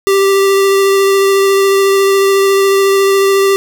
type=tone with vibrato; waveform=square; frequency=392 Hz; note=G4; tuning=in tune; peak=-8 dBFS; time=0.07-3.56 s; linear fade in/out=0 ms; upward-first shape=triangle; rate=14 Hz; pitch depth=13 cents each way; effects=none